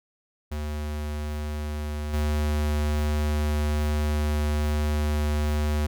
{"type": "tone with level steps", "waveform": "square", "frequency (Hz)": 74.9, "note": "D2", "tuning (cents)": 35, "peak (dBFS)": [-29, -23], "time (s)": [0.51, 5.87], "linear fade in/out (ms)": 10, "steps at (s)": 2.13, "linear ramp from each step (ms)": 10, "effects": []}